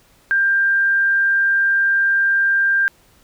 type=tone; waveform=sine; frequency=1590 Hz; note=G6; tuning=24 cents sharp; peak=-13 dBFS; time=0.31-2.88 s; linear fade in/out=0 ms; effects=pink hiss -54 dBFS RMS until 3.23 s